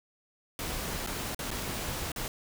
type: noise with dropouts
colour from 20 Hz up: pink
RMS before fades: -35 dBFS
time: 0.59-2.28 s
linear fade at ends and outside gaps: 1 ms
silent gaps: 1.064-1.072 / 1.347-1.391 / 1.506-1.513 / 2.118-2.161 s
effects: none